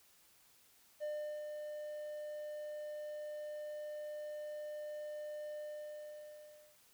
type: tone with ADSR envelope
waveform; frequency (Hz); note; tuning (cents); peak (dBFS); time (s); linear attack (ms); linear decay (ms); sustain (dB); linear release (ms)
triangle; 600; D5; +37; -35; 1-6.78; 32; 390; -5; 1200
effects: white hiss -67 dBFS RMS until 6.93 s